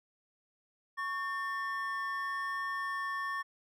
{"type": "tone pair together", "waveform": "triangle", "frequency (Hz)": [1108.7, 1799.8], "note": ["C#6", "A6"], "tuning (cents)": [0, 39], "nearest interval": "minor sixth", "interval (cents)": 839, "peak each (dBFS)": [-34, -35], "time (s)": [0.97, 3.43], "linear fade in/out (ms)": 20, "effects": []}